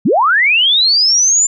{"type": "linear sweep", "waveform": "sine", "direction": "up", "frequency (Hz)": [145, 7220], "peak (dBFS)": -8, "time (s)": [0.05, 1.47], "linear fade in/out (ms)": 10, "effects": []}